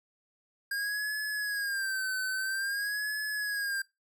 square tone with vibrato, 1611 Hz, G6, 47 cents sharp, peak -31 dBFS, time 0.71-3.82 s, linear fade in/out 5 ms, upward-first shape sine, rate 0.5 Hz, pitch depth 100 cents each way, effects noise-tail reverb RT60 0.2 s tail -21 dB re dry

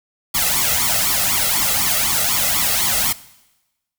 white noise with flanger, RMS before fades -18 dBFS, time 0.34-3.13 s, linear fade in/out 10 ms, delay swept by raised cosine 0.89 to 1.54 ms, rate 4 Hz, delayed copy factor +0.95, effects noise-tail reverb RT60 1.0 s tail -19 dB re dry

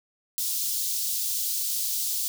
white high-pass noise, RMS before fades -28 dBFS, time 0.38-2.28 s, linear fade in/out 0 ms, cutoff 3900 Hz, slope 24 dB/octave, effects none

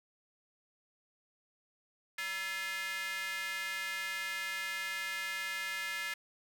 square tone with high-pass filter, 190.8 Hz, G3, 47 cents flat, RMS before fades -38 dBFS, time 2.18-6.14 s, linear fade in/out 5 ms, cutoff 1900 Hz, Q 3.2, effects none

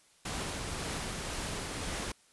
pink noise with tremolo, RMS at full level -36 dBFS, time 0.25-2.12 s, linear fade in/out 5 ms, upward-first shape triangle, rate 1.9 Hz, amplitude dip 25%, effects white hiss -64 dBFS RMS until 2.32 s + resampled to 24000 Hz

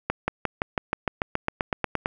accelerating click train, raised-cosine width 0.5 ms, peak -8 dBFS, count 15, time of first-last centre 0.1-2.059 s, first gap 180 ms, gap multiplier 0.96, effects none

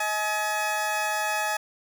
20% pulse tone pair together, 634 / 846.3 Hz, D#5 / G#5, +32 / +32 cents, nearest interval perfect fourth, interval 500 cents, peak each -26 / -21 dBFS, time 0-1.57 s, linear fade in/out 5 ms, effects none

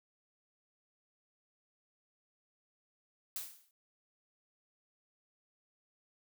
blue noise with exponential decay, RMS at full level -37 dBFS, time 3.36-3.71 s, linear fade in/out 1 ms, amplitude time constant 76 ms, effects none

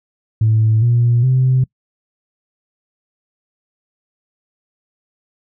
sine tone with pitch steps, 110 / 119.26 / 129.31 Hz, A2 / A#2 / C3, 0 / +40 / -20 cents, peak -9 dBFS, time 0.41-1.64 s, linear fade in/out 5 ms, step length 410 ms, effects noise-tail reverb RT60 0.1 s tail -25 dB re dry + tanh soft clip ceiling -6 dBFS

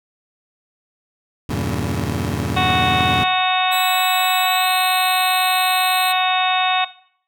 20% pulse chord, E diminished seventh, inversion none, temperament just, 82.41 / 98.89 / 118.67 / 142.4 Hz, E2 / G2 / Bb2 / Db3, 0 / +16 / +31 / +47 cents, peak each -21 dBFS, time 1.49-3.24 s, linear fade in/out 5 ms
harmonic tone, 370 Hz, F#4, in tune, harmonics 2 / 3 / 4 / 5 / 6 / 7 / 8 / 9 / 10, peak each -18 / -22 / -29 / -30 / -30 / -24 / -32 / -36 / -24 dBFS, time 2.56-6.85 s, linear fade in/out 10 ms
10% pulse tone with pitch glide, 3918 to 4068 Hz, B7 to C8, -15 to -50 cents, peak -18 dBFS, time 3.71-6.13 s, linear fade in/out 20 ms, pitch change +65 cents, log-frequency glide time 4.42-4.69 s
effects noise-tail reverb RT60 0.6 s tail -17 dB re dry

